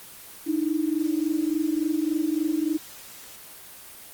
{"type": "tone pair together", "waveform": "sine", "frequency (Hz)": [299.6, 323.1], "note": ["D4", "E4"], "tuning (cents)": [35, -35], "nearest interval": "minor second", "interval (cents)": 130, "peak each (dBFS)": -25, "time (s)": [0.46, 2.78], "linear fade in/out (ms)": 20, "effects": ["white hiss -44 dBFS RMS until 4.13 s", "Opus 24 kbps"]}